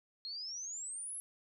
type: exponential sweep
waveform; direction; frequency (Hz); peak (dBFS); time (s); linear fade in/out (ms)
sine; up; 4186 to 11180; -40; 0.25-1.2; 0
effects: none